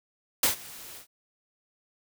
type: noise with ADSR envelope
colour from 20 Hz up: white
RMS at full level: -21 dBFS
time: 0.43-1.07 s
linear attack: 4 ms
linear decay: 120 ms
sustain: -23 dB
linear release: 100 ms
effects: none